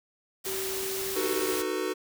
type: noise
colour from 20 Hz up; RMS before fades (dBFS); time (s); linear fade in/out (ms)
white; -34; 0.44-1.63; 20
type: tone with pitch glide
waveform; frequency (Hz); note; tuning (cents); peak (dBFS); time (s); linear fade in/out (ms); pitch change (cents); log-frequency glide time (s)
sine; 383.8 to 386.7; G4 to G4; -37 to -24; -33; 0.46-1.52; 5; +13; 0.71-1.24
type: chord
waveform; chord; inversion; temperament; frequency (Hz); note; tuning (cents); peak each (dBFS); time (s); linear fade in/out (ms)
square; B dominant seventh; first; just; 308.7 / 370.4 / 444.5 / 493.9; D#4 / F#4 / A4 / B4; -14 / +2 / +18 / 0; -36 / -32 / -35 / -37; 1.15-1.94; 20
effects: none